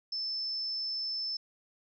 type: tone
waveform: sine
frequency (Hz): 5274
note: E8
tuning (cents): 0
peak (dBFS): -32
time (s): 0.12-1.37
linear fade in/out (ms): 5
effects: none